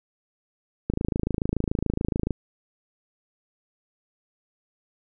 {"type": "click train", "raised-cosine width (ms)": 3, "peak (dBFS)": -11, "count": 39, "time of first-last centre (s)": [0.9, 2.307], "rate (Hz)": 27, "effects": []}